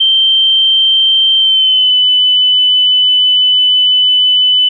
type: tone with pitch glide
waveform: sine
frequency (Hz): 3133 to 3002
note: G7 to F#7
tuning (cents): -2 to +24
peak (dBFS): -6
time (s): 0-4.69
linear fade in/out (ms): 10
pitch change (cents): -74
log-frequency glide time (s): 1.37-1.94
effects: none